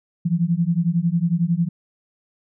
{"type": "beating tone pair", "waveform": "sine", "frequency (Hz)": [164.81, 175.81], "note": ["E3", "F3"], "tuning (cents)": [0, 12], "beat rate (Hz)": 11, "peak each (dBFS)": -20, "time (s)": [0.25, 1.69], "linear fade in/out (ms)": 10, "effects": []}